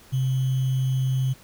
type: tone with sample-and-hold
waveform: sine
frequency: 130.81 Hz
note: C3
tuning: in tune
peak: -20 dBFS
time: 0.12-1.34 s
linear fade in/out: 20 ms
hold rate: 3150 Hz
effects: pink hiss -51 dBFS RMS until 1.43 s